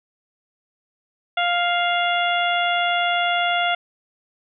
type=harmonic tone with a mistuned harmonic; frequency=700 Hz; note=F5; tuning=4 cents sharp; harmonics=1 / 2 / 3 / 4 / 5; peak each=-21 / -24 / -26 / -27 / -28 dBFS; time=1.37-3.75 s; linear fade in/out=5 ms; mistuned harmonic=5; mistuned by=-46 cents; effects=none